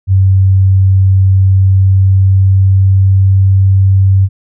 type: tone with pitch glide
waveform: sine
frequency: 95.6 to 96.38 Hz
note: G2 to G2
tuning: -43 to -29 cents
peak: -4 dBFS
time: 0.07-4.29 s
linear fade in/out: 50 ms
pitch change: +14 cents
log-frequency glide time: 1.48-3.46 s
effects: none